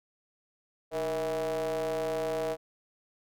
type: ring-modulated tone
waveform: square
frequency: 84 Hz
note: E2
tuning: 33 cents sharp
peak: -27 dBFS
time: 0.91-2.57 s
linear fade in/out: 50 ms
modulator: 558 Hz
effects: none